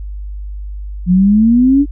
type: exponential sweep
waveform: sine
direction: up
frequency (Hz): 174.6 to 292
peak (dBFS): -6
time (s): 1.06-1.86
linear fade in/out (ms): 50
effects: added 50 Hz sine -22 dBFS peak until 1.91 s